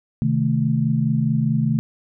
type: chord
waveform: sine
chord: A diminished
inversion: first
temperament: equal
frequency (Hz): 130.81 / 155.56 / 220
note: C3 / Eb3 / A3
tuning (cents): 0 / 0 / 0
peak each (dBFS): -21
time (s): 0.22-1.79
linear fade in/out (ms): 0
effects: none